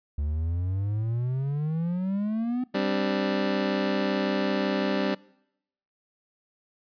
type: exponential sweep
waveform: triangle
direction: up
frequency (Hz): 71.1 to 255.5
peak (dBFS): -23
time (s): 0.18-2.64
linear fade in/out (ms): 5
type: chord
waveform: 25% pulse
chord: G suspended fourth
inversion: none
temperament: just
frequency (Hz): 196 / 261.3 / 294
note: G3 / C4 / D4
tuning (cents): 0 / -2 / +2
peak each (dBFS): -24 / -26 / -26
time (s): 2.74-5.15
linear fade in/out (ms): 10
effects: noise-tail reverb RT60 0.8 s tail -24 dB re dry + resampled to 11025 Hz